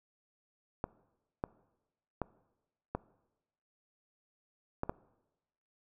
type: clicks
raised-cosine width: 1 ms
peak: -19 dBFS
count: 6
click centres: 0.841 / 1.439 / 2.217 / 2.95 / 4.834 / 4.895 s
effects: noise-tail reverb RT60 1.0 s tail -21 dB re dry